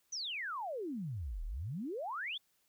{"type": "exponential two-way sweep", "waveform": "sine", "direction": "down then up", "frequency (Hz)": [6272, 35.46, 3641], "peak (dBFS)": -37, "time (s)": [0.12, 2.38], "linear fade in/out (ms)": 10, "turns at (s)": 1.44, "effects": ["white hiss -75 dBFS RMS until 2.68 s"]}